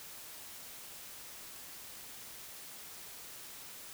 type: silence
effects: white hiss -49 dBFS RMS until 3.93 s